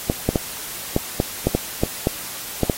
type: clicks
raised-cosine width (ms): 2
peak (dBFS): -3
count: 11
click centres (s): 0.099 / 0.29 / 0.358 / 0.964 / 1.201 / 1.47 / 1.55 / 1.835 / 2.071 / 2.633 / 2.698
effects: white hiss -32 dBFS RMS until 2.77 s + AAC 48 kbps